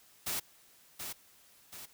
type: noise with echo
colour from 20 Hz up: white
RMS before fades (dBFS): -35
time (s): 0.26-0.4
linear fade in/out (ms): 10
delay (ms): 730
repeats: 2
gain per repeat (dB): -6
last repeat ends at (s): 1.86
effects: white hiss -62 dBFS RMS until 1.93 s